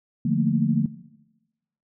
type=chord; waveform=sine; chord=Bb major seventh; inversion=first; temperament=equal with one note detuned; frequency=147.85 / 174.61 / 220 / 233.1 Hz; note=D3 / F3 / A3 / Bb3; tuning=+12 / 0 / 0 / 0 cents; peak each=-25 dBFS; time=0.25-0.86 s; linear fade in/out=5 ms; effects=noise-tail reverb RT60 1.0 s tail -17 dB re dry